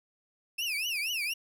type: tone with vibrato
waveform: 35% pulse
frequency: 2600 Hz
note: E7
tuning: 24 cents flat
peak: -28 dBFS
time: 0.58-1.34 s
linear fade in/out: 10 ms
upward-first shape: triangle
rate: 4.2 Hz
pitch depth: 260 cents each way
effects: none